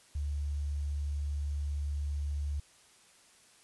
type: tone with quantisation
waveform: sine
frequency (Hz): 72.5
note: D2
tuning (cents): -22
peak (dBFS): -31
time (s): 0.15-2.6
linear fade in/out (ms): 5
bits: 10
effects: white hiss -61 dBFS RMS until 3.63 s + resampled to 24000 Hz